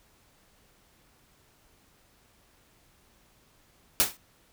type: noise with exponential decay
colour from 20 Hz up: white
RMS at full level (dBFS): -18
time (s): 4-4.17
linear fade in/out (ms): 0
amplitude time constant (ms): 36
effects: pink hiss -63 dBFS RMS until 4.52 s